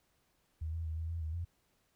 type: tone with pitch steps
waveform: sine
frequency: 79.3 / 82.3 / 79.5 / 81.2 / 83.6 / 78.6 / 85.6 Hz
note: D#2 / E2 / D#2 / E2 / E2 / D#2 / F2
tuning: +33 / -2 / +38 / -26 / +25 / +18 / -34 cents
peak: -35 dBFS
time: 0.61-1.45 s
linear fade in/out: 10 ms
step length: 120 ms
effects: pink hiss -75 dBFS RMS until 1.95 s

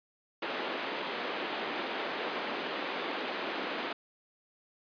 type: band-pass noise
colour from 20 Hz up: pink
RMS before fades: -36 dBFS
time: 0.42-3.93 s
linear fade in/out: 5 ms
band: 280 to 3600 Hz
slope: 24 dB/octave
effects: resampled to 11025 Hz

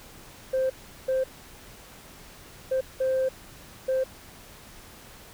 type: tone bursts at uneven times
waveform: sine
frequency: 523.3 Hz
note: C5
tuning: in tune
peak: -20 dBFS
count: 5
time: 0.53-0.7 / 1.08-1.24 / 2.71-2.81 / 3-3.29 / 3.88-4.04 s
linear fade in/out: 10 ms
effects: tanh soft clip ceiling -20 dBFS + pink hiss -48 dBFS RMS until 5.33 s

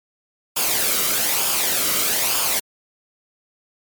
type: noise with flanger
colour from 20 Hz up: white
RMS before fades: -20 dBFS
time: 0.56-2.6 s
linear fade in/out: 10 ms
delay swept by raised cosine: 0.5 to 1.18 ms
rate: 1.1 Hz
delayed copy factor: -0.55
effects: MP3 96 kbps

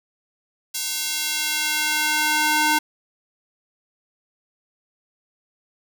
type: tone with high-pass filter sweep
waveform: square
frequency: 303.8 Hz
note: D#4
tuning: 41 cents flat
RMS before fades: -22 dBFS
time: 0.74-2.79 s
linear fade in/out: 10 ms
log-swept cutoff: 5000 to 790 Hz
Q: 0.81
effects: none

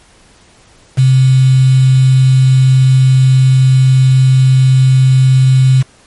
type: tone with quantisation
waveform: sine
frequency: 130.81 Hz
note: C3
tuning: in tune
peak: -4 dBFS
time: 0.97-5.83 s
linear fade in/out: 20 ms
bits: 4
effects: pink hiss -45 dBFS RMS until 6.06 s + MP3 48 kbps

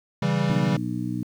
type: chord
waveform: square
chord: C# diminished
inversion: none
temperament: equal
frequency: 138.59 / 164.81 / 196 Hz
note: C#3 / E3 / G3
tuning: 0 / 0 / 0 cents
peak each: -26 dBFS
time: 0.22-0.77 s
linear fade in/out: 5 ms
type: harmonic tone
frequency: 60.7 Hz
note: B1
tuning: 29 cents flat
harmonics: 2 / 3 / 4 / 5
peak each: -31 / -31 / -31 / -31 dBFS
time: 0.5-1.23 s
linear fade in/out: 0 ms
effects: low-pass 5000 Hz 12 dB/octave + 9-bit

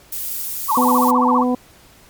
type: noise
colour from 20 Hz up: violet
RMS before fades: -25 dBFS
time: 0.12-1.11 s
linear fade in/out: 5 ms
type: tone with vibrato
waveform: sine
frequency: 996 Hz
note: B5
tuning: 14 cents sharp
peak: -14 dBFS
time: 0.68-1.44 s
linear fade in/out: 20 ms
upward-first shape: sine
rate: 15 Hz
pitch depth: 260 cents each way
type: harmonic tone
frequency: 249.2 Hz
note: B3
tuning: 16 cents sharp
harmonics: 1 / 2 / 3 / 4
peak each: -16 / -22 / -26 / -28 dBFS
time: 0.77-1.55 s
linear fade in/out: 5 ms
effects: pink hiss -48 dBFS RMS until 2.09 s + MP3 96 kbps

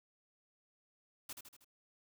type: noise with echo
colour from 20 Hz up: white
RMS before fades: -45 dBFS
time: 1.29-1.33 s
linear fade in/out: 5 ms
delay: 79 ms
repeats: 4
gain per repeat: -5 dB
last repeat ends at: 1.646 s
effects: none

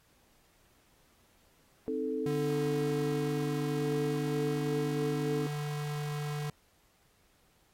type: chord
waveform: sine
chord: A diminished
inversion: first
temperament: equal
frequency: 261.6 / 311.1 / 440 Hz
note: C4 / Eb4 / A4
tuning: 0 / 0 / 0 cents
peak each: -36 / -37 / -33 dBFS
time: 1.88-5.47 s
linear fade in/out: 0 ms
type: tone with pitch glide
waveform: square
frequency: 146.83 to 147.85 Hz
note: D3 to D3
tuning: 0 to +12 cents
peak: -34 dBFS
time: 2.26-6.5 s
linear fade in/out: 2 ms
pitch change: +12 cents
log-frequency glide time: 3.4-4.85 s
effects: pink hiss -67 dBFS RMS until 7.73 s + AAC 48 kbps

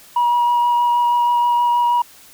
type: tone with vibrato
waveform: sine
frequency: 960 Hz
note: B5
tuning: 49 cents flat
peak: -11 dBFS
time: 0.16-2.02 s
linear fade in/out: 5 ms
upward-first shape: sine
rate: 6.3 Hz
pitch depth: 10 cents each way
effects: tanh soft clip ceiling -11 dBFS + white hiss -45 dBFS RMS until 2.33 s

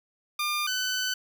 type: tone pair in turn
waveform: 15% pulse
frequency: 1200 / 1507.5 Hz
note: D6 / F#6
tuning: +37 / +32 cents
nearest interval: major third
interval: 395 cents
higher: second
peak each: -20 / -20 dBFS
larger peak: neither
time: 0.39-0.67 / 0.67-1.14 s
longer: second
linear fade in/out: 5 ms
effects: none

